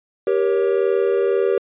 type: chord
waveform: triangle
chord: G diminished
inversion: none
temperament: equal with one note detuned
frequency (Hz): 392 / 474 / 554.4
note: G4 / Bb4 / Db5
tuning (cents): 0 / +29 / 0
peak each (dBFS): -16 / -18 / -22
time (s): 0.27-1.58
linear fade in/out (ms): 2
effects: resampled to 8000 Hz